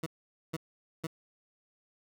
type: tone bursts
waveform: 20% pulse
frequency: 161.8 Hz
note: E3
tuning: 32 cents flat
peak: -28 dBFS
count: 3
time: 0.03-1.069 s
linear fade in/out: 5 ms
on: 33 ms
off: 470 ms
effects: none